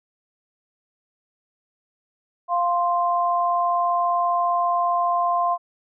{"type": "tone pair together", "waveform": "sine", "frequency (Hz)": [698.5, 1046.6], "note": ["F5", "C6"], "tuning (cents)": [0, 0], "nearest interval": "perfect fifth", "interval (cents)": 700, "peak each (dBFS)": -21, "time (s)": [2.48, 5.58], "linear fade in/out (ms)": 50, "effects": []}